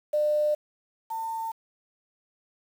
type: tone pair in turn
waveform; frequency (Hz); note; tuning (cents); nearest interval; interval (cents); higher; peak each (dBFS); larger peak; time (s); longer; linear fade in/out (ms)
sine; 600 / 899; D5 / A5; +37 / +37; perfect fifth; 700; second; -21 / -29; first; 0.13-0.55 / 1.1-1.52; neither; 10
effects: 8-bit